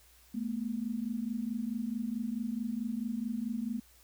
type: tone pair together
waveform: sine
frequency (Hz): 216.3 / 240.9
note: A3 / B3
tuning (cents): -29 / -43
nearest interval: major second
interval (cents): 186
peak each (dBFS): -35 / -35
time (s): 0.34-3.8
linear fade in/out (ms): 10
effects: added 60 Hz sine -63 dBFS peak until 4.03 s + white hiss -62 dBFS RMS until 4.03 s